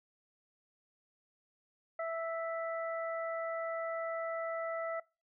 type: harmonic tone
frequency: 659.3 Hz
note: E5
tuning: in tune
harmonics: 1 / 2 / 3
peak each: -35 / -41 / -45 dBFS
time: 1.99-5 s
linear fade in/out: 5 ms
effects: noise-tail reverb RT60 0.3 s tail -24 dB re dry